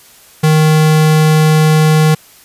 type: tone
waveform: square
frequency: 155.56 Hz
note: D#3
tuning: in tune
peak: -7 dBFS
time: 0.43-2.15 s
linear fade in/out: 10 ms
effects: white hiss -42 dBFS RMS until 2.44 s + resampled to 32000 Hz